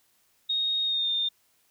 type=tone with pitch glide; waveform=sine; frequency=3729 to 3627 Hz; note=A#7 to A#7; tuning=0 to -48 cents; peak=-24 dBFS; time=0.49-1.29 s; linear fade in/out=10 ms; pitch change=-48 cents; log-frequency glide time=0.84-1.1 s; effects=white hiss -67 dBFS RMS until 1.7 s